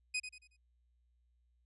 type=tone with echo; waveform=sawtooth; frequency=2500 Hz; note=D#7; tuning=8 cents sharp; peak=-30 dBFS; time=0.14-0.2 s; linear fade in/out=10 ms; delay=92 ms; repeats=4; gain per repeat=-9 dB; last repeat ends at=0.568 s; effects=added 60 Hz sine -70 dBFS peak until 1.65 s + resampled to 24000 Hz